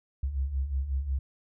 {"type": "beating tone pair", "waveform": "sine", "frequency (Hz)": [63.7, 69.2], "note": ["C2", "C#2"], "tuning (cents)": [-46, -2], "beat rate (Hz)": 5.5, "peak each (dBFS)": [-34, -28], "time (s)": [0.23, 1.19], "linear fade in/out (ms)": 5, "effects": []}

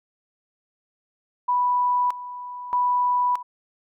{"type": "tone with tremolo", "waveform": "sine", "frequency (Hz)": 986, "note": "B5", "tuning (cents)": -3, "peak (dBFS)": -18, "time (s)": [1.48, 3.43], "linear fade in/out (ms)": 10, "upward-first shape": "square", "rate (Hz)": 0.8, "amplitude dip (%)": 80, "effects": []}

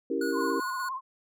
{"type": "chord", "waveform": "sine", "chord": "C# diminished seventh", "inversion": "none", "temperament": "equal", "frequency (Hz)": [277.2, 329.6, 392, 466.2], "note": ["C#4", "E4", "G4", "Bb4"], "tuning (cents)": [0, 0, 0, 0], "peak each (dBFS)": -32, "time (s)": [0.1, 0.6], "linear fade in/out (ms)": 5}
{"type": "tone with tremolo", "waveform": "square", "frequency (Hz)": 1458, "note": "F#6", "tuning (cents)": -26, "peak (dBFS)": -34, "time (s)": [0.21, 0.89], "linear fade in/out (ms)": 5, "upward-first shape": "square", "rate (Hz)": 5.1, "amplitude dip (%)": 30}
{"type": "tone with vibrato", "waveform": "sine", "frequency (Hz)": 1050, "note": "C6", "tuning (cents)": 6, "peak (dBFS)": -31, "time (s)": [0.32, 1.01], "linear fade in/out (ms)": 50, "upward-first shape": "triangle", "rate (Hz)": 17, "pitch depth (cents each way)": 74}
{"effects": []}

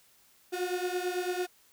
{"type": "beating tone pair", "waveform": "35% pulse", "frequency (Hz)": [357.1, 366.1], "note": ["F4", "F#4"], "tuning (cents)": [39, -18], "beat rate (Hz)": 9, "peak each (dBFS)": [-31, -32], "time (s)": [0.52, 1.47], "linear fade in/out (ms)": 20, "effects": ["white hiss -63 dBFS RMS until 1.72 s"]}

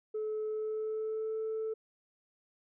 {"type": "tone with pitch glide", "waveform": "sine", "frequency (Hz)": [431.1, 440.2], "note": ["A4", "A4"], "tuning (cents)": [-35, 1], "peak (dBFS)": -31, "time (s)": [0.14, 1.74], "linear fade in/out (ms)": 10, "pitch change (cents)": 36, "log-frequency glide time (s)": [0.46, 1.37], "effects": ["tanh soft clip ceiling -30 dBFS"]}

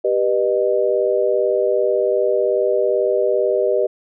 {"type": "chord", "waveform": "sine", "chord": "G augmented", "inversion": "none", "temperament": "just", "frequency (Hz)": [392, 490, 612.5], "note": ["G4", "B4", "D#5"], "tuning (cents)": [0, -14, -27], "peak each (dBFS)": -19, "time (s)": [0.04, 3.87], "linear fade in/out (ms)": 10, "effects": []}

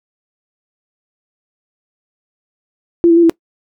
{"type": "tone with pitch steps", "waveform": "sine", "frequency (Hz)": [341.5, 333.1, 341.4, 331], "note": ["F4", "E4", "F4", "E4"], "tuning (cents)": [-39, 18, -39, 7], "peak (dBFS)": -5, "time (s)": [3.04, 3.296], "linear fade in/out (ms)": 0, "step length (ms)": 64, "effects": ["noise-tail reverb RT60 0.1 s tail -22 dB re dry"]}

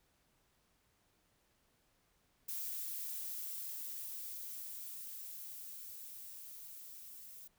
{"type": "noise with level ramp", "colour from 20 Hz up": "violet", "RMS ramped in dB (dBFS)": [-41, -53], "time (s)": [2.48, 7.48], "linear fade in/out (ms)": 10, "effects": ["pink hiss -75 dBFS RMS until 7.58 s"]}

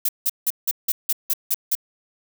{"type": "noise bursts", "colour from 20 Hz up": "violet", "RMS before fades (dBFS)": -20, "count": 9, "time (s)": [0.05, 1.752], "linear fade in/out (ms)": 5, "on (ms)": 38, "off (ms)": 170, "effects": []}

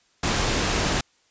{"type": "noise", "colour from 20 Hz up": "pink", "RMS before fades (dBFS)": -23, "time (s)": [0.23, 1.01], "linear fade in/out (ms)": 5, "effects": ["white hiss -63 dBFS RMS until 1.3 s", "resampled to 16000 Hz"]}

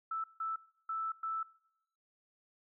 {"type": "tone bursts at uneven times", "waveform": "sine", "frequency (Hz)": 1318.5, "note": "E6", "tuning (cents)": 0, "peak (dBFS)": -34, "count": 4, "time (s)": [[0.11, 0.24], [0.4, 0.56], [0.89, 1.12], [1.23, 1.43]], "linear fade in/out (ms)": 5, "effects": ["noise-tail reverb RT60 0.9 s tail -24 dB re dry"]}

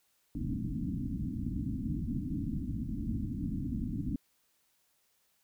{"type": "low-pass noise", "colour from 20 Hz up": "white", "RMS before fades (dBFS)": -35, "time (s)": [0.35, 4.16], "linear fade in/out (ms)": 2, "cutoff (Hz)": 300, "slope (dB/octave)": 96, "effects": ["white hiss -73 dBFS RMS until 5.43 s"]}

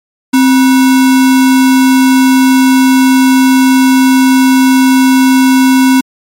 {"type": "tone with sample-and-hold", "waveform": "sine", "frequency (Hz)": 261.6, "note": "C4", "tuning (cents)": 0, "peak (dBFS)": -3, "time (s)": [0.33, 6.01], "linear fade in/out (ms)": 10, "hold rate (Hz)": 1225, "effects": ["MP3 64 kbps"]}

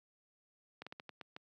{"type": "slowing click train", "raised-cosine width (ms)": 0.3, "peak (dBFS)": -30, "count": 7, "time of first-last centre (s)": [0.82, 1.364], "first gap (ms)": 46, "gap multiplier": 1.27, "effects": ["high-pass 150 Hz 12 dB/octave"]}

